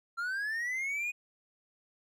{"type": "linear sweep", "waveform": "triangle", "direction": "up", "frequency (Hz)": [1356, 2489], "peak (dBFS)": -30, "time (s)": [0.17, 1.12], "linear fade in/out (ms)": 20, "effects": []}